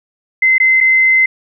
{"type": "tone with dropouts", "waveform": "sine", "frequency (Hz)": 2062, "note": "C7", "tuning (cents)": -26, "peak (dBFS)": -7, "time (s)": [0.42, 1.26], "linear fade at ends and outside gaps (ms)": 5, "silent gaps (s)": [[0.582, 0.6], [0.805, 0.809]], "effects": []}